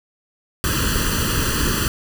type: noise with comb filter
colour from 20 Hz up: pink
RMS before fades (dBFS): -20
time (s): 0.64-1.88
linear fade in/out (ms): 0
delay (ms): 0.67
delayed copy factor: +0.95
effects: none